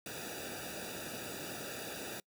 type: noise with comb filter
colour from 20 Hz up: pink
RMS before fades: -43 dBFS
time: 0.06-2.2 s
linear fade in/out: 2 ms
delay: 0.94 ms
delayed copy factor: -1
effects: noise-tail reverb RT60 0.1 s tail -26 dB re dry + high-pass 80 Hz 12 dB/octave